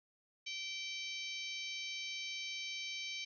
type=harmonic tone with a mistuned harmonic; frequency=775 Hz; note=G5; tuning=20 cents flat; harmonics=3 / 4 / 5 / 6 / 7 / 8; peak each=-44 / -46 / -48 / -50 / -51 / -52 dBFS; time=0.46-3.25 s; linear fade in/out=10 ms; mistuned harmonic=6; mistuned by=-34 cents; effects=none